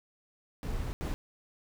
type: noise bursts at uneven times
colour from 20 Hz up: brown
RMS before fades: -34 dBFS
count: 2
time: 0.63-0.93 / 1.01-1.14 s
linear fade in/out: 0 ms
effects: none